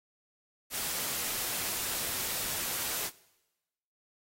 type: noise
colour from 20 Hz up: white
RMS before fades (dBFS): -34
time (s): 0.7-3.11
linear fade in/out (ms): 50
effects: noise-tail reverb RT60 1.0 s tail -21 dB re dry + AAC 48 kbps